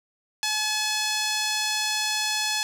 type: tone with band-pass filter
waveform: sawtooth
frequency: 855 Hz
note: A5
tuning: 50 cents flat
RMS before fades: -26 dBFS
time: 0.43-2.63 s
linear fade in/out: 0 ms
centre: 5000 Hz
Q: 1.1
effects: none